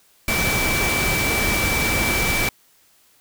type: tone in noise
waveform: sine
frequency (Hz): 2318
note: D7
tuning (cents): -23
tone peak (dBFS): -22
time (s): 0.28-2.49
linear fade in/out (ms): 2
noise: pink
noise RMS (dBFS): -22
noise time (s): 0.28-2.49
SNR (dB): -3
effects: white hiss -57 dBFS RMS until 3.2 s

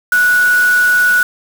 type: tone in noise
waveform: sine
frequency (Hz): 1471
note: F#6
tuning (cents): -11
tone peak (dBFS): -8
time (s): 0.12-1.23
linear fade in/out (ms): 2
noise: white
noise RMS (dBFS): -25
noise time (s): 0.12-1.23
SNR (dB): +14
effects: none

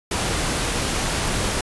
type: noise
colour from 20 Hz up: pink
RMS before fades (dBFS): -23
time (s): 0.11-1.61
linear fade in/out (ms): 5
effects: resampled to 24000 Hz

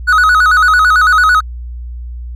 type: tone with vibrato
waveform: triangle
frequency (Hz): 1365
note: F6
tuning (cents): -40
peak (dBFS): -4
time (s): 0.07-1.41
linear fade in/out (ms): 20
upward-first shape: square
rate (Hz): 9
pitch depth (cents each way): 130
effects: added 60 Hz sine -22 dBFS peak until 2.35 s

